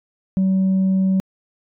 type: tone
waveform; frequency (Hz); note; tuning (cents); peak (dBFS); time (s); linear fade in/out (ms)
sine; 190; F#3; +46; -12; 0.37-1.2; 0
effects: tanh soft clip ceiling -13 dBFS